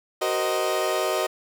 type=chord; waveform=30% pulse; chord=C half-diminished seventh; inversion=second; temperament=equal with one note detuned; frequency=376.2 / 466.2 / 523.3 / 622.3 Hz; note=Gb4 / Bb4 / C5 / Eb5; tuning=+29 / 0 / 0 / 0 cents; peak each=-25 / -28 / -28 / -23 dBFS; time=0.21-1.27 s; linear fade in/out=10 ms; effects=none